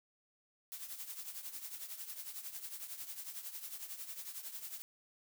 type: noise with tremolo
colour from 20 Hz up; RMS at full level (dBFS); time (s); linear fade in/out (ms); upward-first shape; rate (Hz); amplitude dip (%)
blue; -43; 0.72-4.82; 0; triangle; 11; 75
effects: none